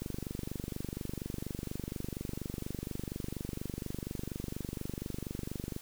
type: click train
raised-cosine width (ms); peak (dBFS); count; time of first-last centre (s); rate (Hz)
3; -24; 140; 0.02-5.764; 24.2
effects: white hiss -52 dBFS RMS until 5.81 s